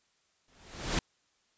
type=noise with exponential growth; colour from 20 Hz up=pink; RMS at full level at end=-27 dBFS; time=0.48-0.99 s; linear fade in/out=2 ms; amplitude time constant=110 ms; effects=white hiss -72 dBFS RMS until 1.57 s + resampled to 16000 Hz